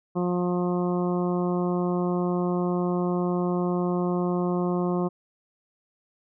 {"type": "harmonic tone", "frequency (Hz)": 178, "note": "F3", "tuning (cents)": 33, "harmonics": [1, 2, 3, 4, 5, 6, 7], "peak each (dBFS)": [-25, -27, -34, -35, -40, -36, -43], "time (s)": [0.15, 5.09], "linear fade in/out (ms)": 20, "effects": []}